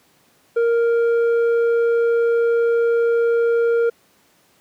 square tone with low-pass filter, 466.2 Hz, A#4, in tune, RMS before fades -17 dBFS, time 0.56-3.9 s, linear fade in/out 10 ms, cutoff 930 Hz, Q 5, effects pink hiss -57 dBFS RMS until 4.6 s + high-pass 150 Hz 12 dB/octave

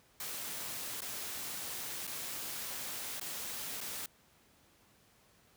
white noise with dropouts, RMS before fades -41 dBFS, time 0.2-4.06 s, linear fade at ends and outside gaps 2 ms, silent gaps 1.007-1.018 / 2.07-2.075 / 3.198-3.212 / 3.806-3.811 s, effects pink hiss -66 dBFS RMS until 5.56 s + high-pass 60 Hz 12 dB/octave

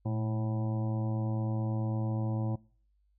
harmonic tone with a mistuned harmonic, 109 Hz, A2, 16 cents flat, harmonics 1 / 2 / 3 / 5 / 6 / 7 / 8 / 9, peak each -30 / -37 / -40 / -43 / -51 / -47 / -52 / -51 dBFS, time 0.05-2.56 s, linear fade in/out 10 ms, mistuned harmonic 1, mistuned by +73 cents, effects noise-tail reverb RT60 0.5 s tail -24 dB re dry + added 50 Hz sine -67 dBFS peak until 3.18 s

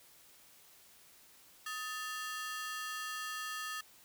sawtooth ring-modulated tone, 1510 Hz, F#6, 35 cents sharp, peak -32 dBFS, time 1.66-3.81 s, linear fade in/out 5 ms, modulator 253 Hz, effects white hiss -61 dBFS RMS until 4.04 s

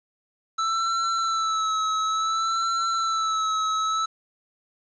square tone with vibrato, 1318.5 Hz, E6, in tune, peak -23 dBFS, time 0.58-4.06 s, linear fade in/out 10 ms, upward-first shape sine, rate 0.57 Hz, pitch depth 39 cents each way, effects resampled to 16000 Hz + 9-bit

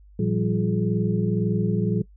sine tone cluster, 114 / 171.7 / 193.6 / 350.1 / 422.9 Hz, A#2 / F3 / G3 / F4 / G#4, -38 / -29 / -21 / +4 / +31 cents, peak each -26 / -25 / -25 / -32 / -29 dBFS, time 0.19-2.02 s, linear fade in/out 5 ms, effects noise-tail reverb RT60 0.1 s tail -19 dB re dry + added 50 Hz sine -47 dBFS peak until 2.16 s

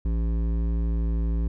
sine tone with hard clipping, 56.3 Hz, A1, 40 cents sharp, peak -24 dBFS, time 0.05-1.48 s, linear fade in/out 5 ms, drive 12 dB, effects none

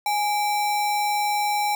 sine tone with sample-and-hold, 830.6 Hz, G#5, in tune, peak -20 dBFS, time 0.06-1.75 s, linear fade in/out 2 ms, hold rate 3150 Hz, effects none

